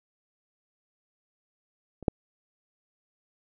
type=clicks; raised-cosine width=2 ms; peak=-28 / -8 dBFS; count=2; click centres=2.027 / 2.082 s; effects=none